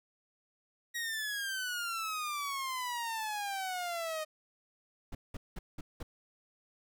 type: exponential sweep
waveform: sawtooth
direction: down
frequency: 1906 to 616 Hz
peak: -31 dBFS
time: 0.94-4.25 s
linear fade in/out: 20 ms
type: noise bursts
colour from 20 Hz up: brown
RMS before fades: -40 dBFS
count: 5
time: 5.12-6.03 s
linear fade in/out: 5 ms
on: 30 ms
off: 190 ms
effects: none